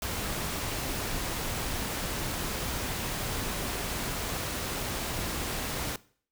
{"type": "noise", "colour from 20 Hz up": "pink", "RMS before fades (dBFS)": -33, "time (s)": [0.02, 5.96], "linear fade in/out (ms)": 2, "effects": ["noise-tail reverb RT60 0.5 s tail -20 dB re dry"]}